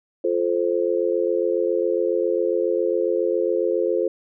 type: chord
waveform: sine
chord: F major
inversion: none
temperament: just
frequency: 349.2 / 436.5 / 523.8 Hz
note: F4 / A4 / C5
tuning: 0 / -14 / +2 cents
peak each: -23 dBFS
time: 0.24-4.08 s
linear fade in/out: 5 ms
effects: none